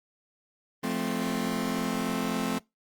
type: chord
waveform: sawtooth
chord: F major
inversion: none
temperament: just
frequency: 174.61 / 218.3 / 261.9 Hz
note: F3 / A3 / C4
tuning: 0 / -13 / +2 cents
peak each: -30 / -27 / -27 dBFS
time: 0.83-2.59 s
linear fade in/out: 10 ms
effects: noise-tail reverb RT60 0.2 s tail -23 dB re dry + Opus 24 kbps